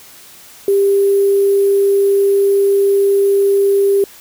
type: tone with sample-and-hold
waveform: sine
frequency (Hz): 397.1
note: G4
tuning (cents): +22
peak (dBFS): -9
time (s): 0.68-4.04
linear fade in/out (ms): 2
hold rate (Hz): 11025
effects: white hiss -40 dBFS RMS until 4.2 s